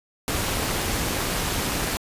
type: noise with amplitude modulation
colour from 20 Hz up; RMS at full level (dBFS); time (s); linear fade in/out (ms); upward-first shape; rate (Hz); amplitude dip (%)
pink; -23; 0.28-1.97; 0; sine; 214; 55
effects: resampled to 32000 Hz